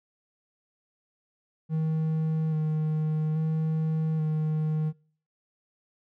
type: tone with vibrato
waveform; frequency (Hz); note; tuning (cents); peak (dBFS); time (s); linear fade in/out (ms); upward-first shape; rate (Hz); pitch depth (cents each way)
triangle; 156.8; D#3; +14; -22; 1.69-4.93; 50; square; 0.6; 17
effects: noise-tail reverb RT60 0.5 s tail -24 dB re dry